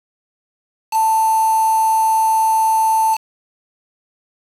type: tone with quantisation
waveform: sine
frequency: 884 Hz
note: A5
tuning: 8 cents sharp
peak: -12 dBFS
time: 0.91-3.18 s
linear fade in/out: 50 ms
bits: 4
effects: resampled to 32000 Hz